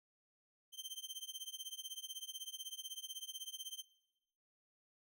sawtooth tone with tremolo, 3128 Hz, G7, 4 cents flat, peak -38 dBFS, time 0.72-3.85 s, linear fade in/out 50 ms, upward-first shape triangle, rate 16 Hz, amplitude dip 100%, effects noise-tail reverb RT60 1.0 s tail -23 dB re dry

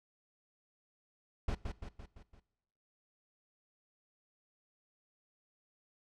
brown noise with echo, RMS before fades -33 dBFS, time 1.48-1.55 s, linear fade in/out 5 ms, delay 170 ms, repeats 5, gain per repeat -5 dB, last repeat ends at 2.4 s, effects noise-tail reverb RT60 1.0 s tail -21 dB re dry + low-pass 6000 Hz 12 dB/octave

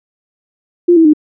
sine tone with pitch steps, 349.2 / 325.8 / 304 Hz, F4 / E4 / D#4, 0 / -20 / -40 cents, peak -4 dBFS, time 0.88-1.135 s, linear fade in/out 10 ms, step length 85 ms, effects none

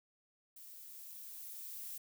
violet noise with level ramp, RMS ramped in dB -54 to -45 dBFS, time 0.56-1.98 s, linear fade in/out 5 ms, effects none

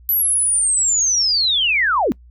sine linear sweep, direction down, 11990 to 194.4 Hz, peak -14 dBFS, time 0.09-2.12 s, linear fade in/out 0 ms, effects noise-tail reverb RT60 0.1 s tail -23 dB re dry + added 60 Hz sine -42 dBFS peak until 2.3 s

